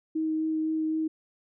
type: tone with vibrato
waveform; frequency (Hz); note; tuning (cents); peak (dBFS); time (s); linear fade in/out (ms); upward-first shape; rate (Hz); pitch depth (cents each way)
sine; 315.5; D#4; +24; -25; 0.15-1.08; 10; sine; 3.9; 9
effects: none

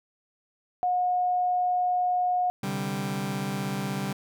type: tone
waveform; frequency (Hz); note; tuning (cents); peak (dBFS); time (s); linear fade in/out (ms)
sine; 723; F#5; -40; -22; 0.83-2.5; 0
type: chord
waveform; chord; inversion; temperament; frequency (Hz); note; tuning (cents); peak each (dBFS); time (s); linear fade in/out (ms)
sawtooth; C suspended second; none; just; 130.81 / 147.16 / 196.22; C3 / D3 / G3; 0 / +4 / +2; -31 / -30 / -26; 2.63-4.13; 5
effects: none

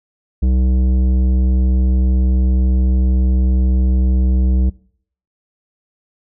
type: tone with tanh clipping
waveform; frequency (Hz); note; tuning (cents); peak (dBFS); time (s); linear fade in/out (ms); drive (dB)
sine; 63.5; B1; +49; -13; 0.42-4.7; 10; 12
effects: noise-tail reverb RT60 0.6 s tail -22 dB re dry

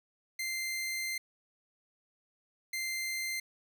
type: tone bursts at uneven times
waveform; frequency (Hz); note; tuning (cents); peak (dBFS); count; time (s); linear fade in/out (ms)
sawtooth; 2086; C7; -6; -30; 2; 0.39-1.18 / 2.73-3.4; 5
effects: none

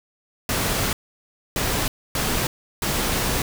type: noise bursts at uneven times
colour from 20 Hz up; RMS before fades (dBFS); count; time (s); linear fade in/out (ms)
pink; -23; 4; 0.49-0.93 / 1.56-1.88 / 2.15-2.47 / 2.82-3.42; 2
effects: none

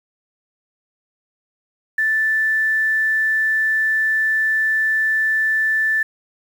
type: tone with quantisation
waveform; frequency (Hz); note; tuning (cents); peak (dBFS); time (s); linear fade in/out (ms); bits
sine; 1760; A6; 0; -15; 1.98-6.03; 5; 7
effects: none

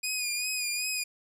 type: tone with vibrato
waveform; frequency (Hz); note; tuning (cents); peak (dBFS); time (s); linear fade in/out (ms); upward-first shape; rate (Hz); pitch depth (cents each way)
15% pulse; 2467; D#7; -15; -22; 0.03-1.04; 10; sine; 2.6; 46
effects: none

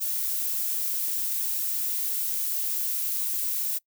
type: noise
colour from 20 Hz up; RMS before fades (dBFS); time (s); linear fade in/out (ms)
violet; -28; 0-3.79; 20
effects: noise-tail reverb RT60 0.1 s tail -24 dB re dry

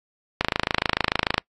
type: click train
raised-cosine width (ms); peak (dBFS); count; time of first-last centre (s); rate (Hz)
0.3; -3; 27; 0.41-1.38; 26.8
effects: noise-tail reverb RT60 0.1 s tail -25 dB re dry + AAC 32 kbps

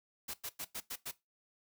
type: noise bursts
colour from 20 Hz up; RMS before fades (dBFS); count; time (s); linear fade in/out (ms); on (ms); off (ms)
white; -41; 6; 0.28-1.114; 10; 59; 96
effects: noise-tail reverb RT60 0.2 s tail -18 dB re dry

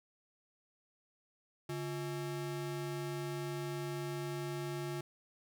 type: ring-modulated tone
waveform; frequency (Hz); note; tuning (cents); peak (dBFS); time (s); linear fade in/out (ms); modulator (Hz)
square; 246.9; B3; 0; -35; 1.69-5.01; 5; 104
effects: none

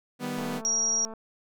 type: chord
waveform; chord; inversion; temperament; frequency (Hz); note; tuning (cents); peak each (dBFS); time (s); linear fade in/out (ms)
sawtooth; Eb augmented; none; equal; 155.56 / 196 / 246.9; Eb3 / G3 / B3; 0 / 0 / 0; -34 / -33 / -28; 0.19-0.62; 50
type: click train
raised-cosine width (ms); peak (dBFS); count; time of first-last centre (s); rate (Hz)
1; -29; 169; 0.38-1.137; 222
type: tone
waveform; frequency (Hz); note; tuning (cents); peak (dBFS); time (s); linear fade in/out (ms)
sine; 5690; F8; +31; -23; 0.65-1.05; 0
effects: none

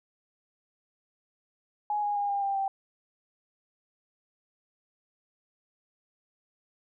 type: tone with pitch steps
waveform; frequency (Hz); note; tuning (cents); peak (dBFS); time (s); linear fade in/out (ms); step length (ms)
sine; 835 / 824 / 813.1 / 802.4 / 791.8 / 781.3; G#5 / G#5 / G#5 / G5 / G5 / G5; +9 / -14 / -37 / +40 / +17 / -6; -26; 1.9-2.68; 2; 130
effects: none

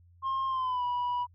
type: tone with pitch glide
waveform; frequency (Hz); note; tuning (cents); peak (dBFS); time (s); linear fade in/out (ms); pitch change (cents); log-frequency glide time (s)
sine; 1067 to 978.4; C6 to B5; +34 to -16; -25; 0.22-1.27; 50; -150; 0.47-0.84
effects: tanh soft clip ceiling -27 dBFS + added 87 Hz sine -56 dBFS peak until 1.34 s

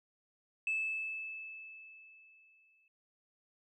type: tone with exponential decay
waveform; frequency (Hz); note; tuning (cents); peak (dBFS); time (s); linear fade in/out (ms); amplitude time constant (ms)
sine; 2619; E7; -12; -29; 0.67-2.88; 2; 480
effects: tanh soft clip ceiling -27 dBFS

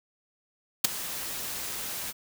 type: noise with ADSR envelope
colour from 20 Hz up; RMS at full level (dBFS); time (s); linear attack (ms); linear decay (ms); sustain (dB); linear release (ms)
white; -17; 0.84-2.13; 8; 9; -18; 30
effects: none

